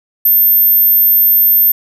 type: tone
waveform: sine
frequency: 13320 Hz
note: G#9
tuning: 4 cents sharp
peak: -6 dBFS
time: 0.25-1.72 s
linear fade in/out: 5 ms
effects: 8-bit